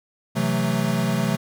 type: chord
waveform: square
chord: F# half-diminished seventh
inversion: second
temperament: equal with one note detuned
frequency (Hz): 130.81 / 164.81 / 185 / 221.1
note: C3 / E3 / F#3 / A3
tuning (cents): 0 / 0 / 0 / +9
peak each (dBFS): -27 / -27 / -26 / -26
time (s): 0.35-1.37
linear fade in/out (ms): 20
effects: none